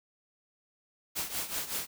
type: noise with tremolo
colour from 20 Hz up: white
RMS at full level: -32 dBFS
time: 1.15-1.87 s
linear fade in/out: 20 ms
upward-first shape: triangle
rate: 5.3 Hz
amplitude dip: 80%
effects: none